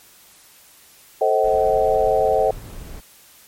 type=chord; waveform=sine; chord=A diminished seventh; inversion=none; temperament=just; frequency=440 / 528 / 633.6 / 760.3 Hz; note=A4 / C5 / Eb5 / Gb5; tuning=0 / +16 / +31 / +47 cents; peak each=-20 dBFS; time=1.21-2.51 s; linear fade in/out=5 ms
type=noise; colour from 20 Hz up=brown; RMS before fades=-34 dBFS; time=1.43-3.01 s; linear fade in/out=20 ms
effects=white hiss -49 dBFS RMS until 3.47 s + MP3 64 kbps